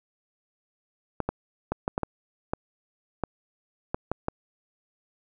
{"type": "clicks", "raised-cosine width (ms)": 1, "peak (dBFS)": -12, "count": 11, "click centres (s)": [1.203, 1.29, 1.72, 1.879, 1.979, 2.033, 2.535, 3.237, 3.945, 4.116, 4.284], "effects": []}